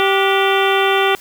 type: harmonic tone with a mistuned harmonic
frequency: 390 Hz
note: G4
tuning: 9 cents flat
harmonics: 1 / 2 / 3 / 4 / 5 / 6 / 7 / 8 / 9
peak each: -16 / -19 / -21 / -22 / -23 / -24 / -24 / -25 / -26 dBFS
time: 0-1.15 s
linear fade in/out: 0 ms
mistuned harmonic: 4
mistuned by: -120 cents
effects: white hiss -41 dBFS RMS until 1.2 s